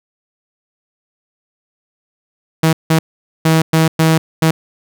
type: tone bursts at uneven times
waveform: sawtooth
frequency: 160.6 Hz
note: E3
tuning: 45 cents flat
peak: -5 dBFS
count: 6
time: 2.63-2.73 / 2.9-2.99 / 3.45-3.62 / 3.73-3.88 / 3.99-4.18 / 4.42-4.51 s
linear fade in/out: 5 ms
effects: none